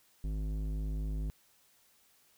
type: tone with low-pass filter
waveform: square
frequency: 52.1 Hz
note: G#1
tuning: 6 cents sharp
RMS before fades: -35 dBFS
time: 0.24-1.3 s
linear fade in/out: 0 ms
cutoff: 250 Hz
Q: 0.82
effects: white hiss -67 dBFS RMS until 2.37 s